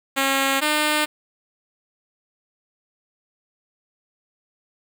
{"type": "tone pair in turn", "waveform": "5% pulse", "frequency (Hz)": [271.6, 302.4], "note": ["C#4", "D#4"], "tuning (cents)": [-35, -49], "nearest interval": "major second", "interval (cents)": 186, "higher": "second", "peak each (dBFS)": [-7, -7], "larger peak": "neither", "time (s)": [[0.16, 0.61], [0.61, 1.06]], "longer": "neither", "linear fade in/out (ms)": 20, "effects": []}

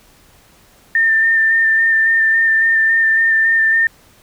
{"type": "tone with vibrato", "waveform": "sine", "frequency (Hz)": 1800, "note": "A6", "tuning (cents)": 39, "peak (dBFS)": -10, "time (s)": [0.95, 3.87], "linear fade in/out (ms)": 2, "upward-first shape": "square", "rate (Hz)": 3.6, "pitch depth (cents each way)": 14, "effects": ["pink hiss -49 dBFS RMS until 4.22 s"]}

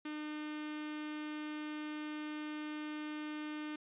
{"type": "tone with notch filter", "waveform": "sawtooth", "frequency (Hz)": 302.9, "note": "D#4", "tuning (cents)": -46, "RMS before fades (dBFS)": -42, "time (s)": [0.05, 3.76], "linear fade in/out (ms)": 5, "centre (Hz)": 690, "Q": 1, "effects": ["resampled to 8000 Hz"]}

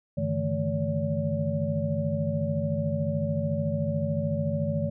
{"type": "tone cluster", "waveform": "sine", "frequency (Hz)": [98.1, 147.1, 160.8, 218.8, 570], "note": ["G2", "D3", "E3", "A3", "C#5"], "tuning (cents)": [2, 3, -43, -9, 48], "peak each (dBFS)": [-33, -31, -30, -32, -31], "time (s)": [0.17, 4.9], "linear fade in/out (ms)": 10, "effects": []}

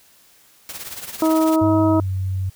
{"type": "noise with tremolo", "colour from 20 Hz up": "white", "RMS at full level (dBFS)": -30, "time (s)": [0.69, 1.56], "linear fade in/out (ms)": 0, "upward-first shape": "triangle", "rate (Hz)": 18, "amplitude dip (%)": 75}
{"type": "harmonic tone", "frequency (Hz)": 318.6, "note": "D#4", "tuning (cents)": 41, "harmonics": [1, 2, 3, 4], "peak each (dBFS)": [-15, -21, -25, -27], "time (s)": [1.22, 2], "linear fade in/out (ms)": 2}
{"type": "tone with pitch glide", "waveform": "sine", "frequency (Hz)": [100.7, 94.5], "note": ["G2", "F#2"], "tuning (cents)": [47, 37], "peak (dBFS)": -20, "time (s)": [1.61, 2.5], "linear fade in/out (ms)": 10, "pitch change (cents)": -110, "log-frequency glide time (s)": [1.82, 2.1]}
{"effects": ["white hiss -53 dBFS RMS until 2.55 s"]}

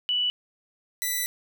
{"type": "tone pair in turn", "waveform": ["sine", "5% pulse"], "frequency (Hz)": [2960, 1980.9], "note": ["F#7", "B6"], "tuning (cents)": [0, 5], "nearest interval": "perfect fifth", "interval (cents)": 695, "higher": "first", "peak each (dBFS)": [-22, -15], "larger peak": "second", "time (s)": [[0.09, 0.3], [1.02, 1.26]], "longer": "second", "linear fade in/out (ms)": 0, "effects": []}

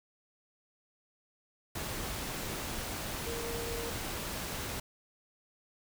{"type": "tone in noise", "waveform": "sine", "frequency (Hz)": 466.2, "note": "A#4", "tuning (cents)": 0, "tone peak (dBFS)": -39, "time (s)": [3.26, 3.9], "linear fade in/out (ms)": 5, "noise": "pink", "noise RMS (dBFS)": -38, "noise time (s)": [1.75, 4.8], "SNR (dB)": -4, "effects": []}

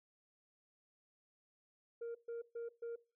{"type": "tone bursts", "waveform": "sine", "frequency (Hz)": 467, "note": "A#4", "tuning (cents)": 3, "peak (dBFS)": -38, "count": 4, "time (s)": [2.01, 2.96], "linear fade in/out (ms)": 10, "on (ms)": 140, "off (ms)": 130, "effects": ["noise-tail reverb RT60 0.3 s tail -20 dB re dry", "tanh soft clip ceiling -40 dBFS"]}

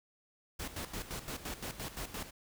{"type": "noise with tremolo", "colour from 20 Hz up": "pink", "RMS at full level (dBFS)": -40, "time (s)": [0.59, 2.31], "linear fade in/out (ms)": 10, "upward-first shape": "square", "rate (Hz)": 5.8, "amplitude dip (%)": 70, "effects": []}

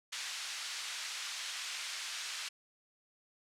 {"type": "band-pass noise", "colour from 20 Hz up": "white", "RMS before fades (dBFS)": -41, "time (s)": [0.12, 2.49], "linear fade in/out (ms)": 10, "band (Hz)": [1500, 5600], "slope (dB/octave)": 12, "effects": ["low-pass 10000 Hz 12 dB/octave"]}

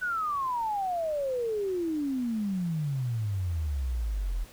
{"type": "exponential sweep", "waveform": "sine", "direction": "down", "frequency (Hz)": [1510, 39.76], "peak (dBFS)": -27, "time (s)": [0.01, 4.45], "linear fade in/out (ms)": 20, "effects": ["pink hiss -52 dBFS RMS until 4.52 s"]}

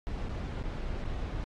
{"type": "noise with dropouts", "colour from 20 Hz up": "brown", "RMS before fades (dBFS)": -35, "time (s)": [0.07, 1.44], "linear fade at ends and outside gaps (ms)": 0, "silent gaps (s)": [[0.287, 0.294], [0.623, 0.638], [1.041, 1.051]], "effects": ["low-pass 5000 Hz 12 dB/octave", "AAC 32 kbps"]}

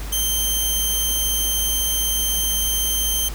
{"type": "tone", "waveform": "10% pulse", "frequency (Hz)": 3136, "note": "G7", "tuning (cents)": 0, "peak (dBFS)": -11, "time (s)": [0.12, 3.29], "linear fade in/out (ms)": 10, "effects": ["added 50 Hz sine -27 dBFS peak until 3.34 s", "pink hiss -36 dBFS RMS until 3.34 s"]}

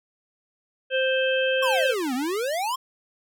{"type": "harmonic tone", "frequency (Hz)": 523.3, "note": "C5", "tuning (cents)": 0, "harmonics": [1, 3, 5, 6], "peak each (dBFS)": [-22, -27, -29, -30], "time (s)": [0.9, 1.95], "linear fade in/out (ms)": 50}
{"type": "exponential two-way sweep", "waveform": "square", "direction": "down then up", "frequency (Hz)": [1133, 241.7, 1088], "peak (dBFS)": -25, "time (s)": [1.62, 2.76], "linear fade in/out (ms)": 10, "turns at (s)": 2.14}
{"effects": []}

